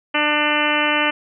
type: harmonic tone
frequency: 298.2 Hz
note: D4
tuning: 27 cents sharp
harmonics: 1 / 2 / 3 / 4 / 5 / 6 / 7 / 8 / 9 / 10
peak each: -25 / -25 / -25 / -25 / -25 / -25 / -25 / -25 / -25 / -25 dBFS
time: 0.14-1.11 s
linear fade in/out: 10 ms
effects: none